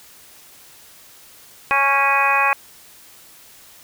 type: harmonic tone with a mistuned harmonic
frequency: 277.2 Hz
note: C#4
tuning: in tune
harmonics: 2 / 3 / 4 / 5 / 6 / 7 / 8 / 9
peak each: -29 / -21 / -19 / -27 / -23 / -25 / -31 / -19 dBFS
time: 1.71-2.53 s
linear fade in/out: 0 ms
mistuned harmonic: 6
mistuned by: -20 cents
effects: white hiss -46 dBFS RMS until 3.83 s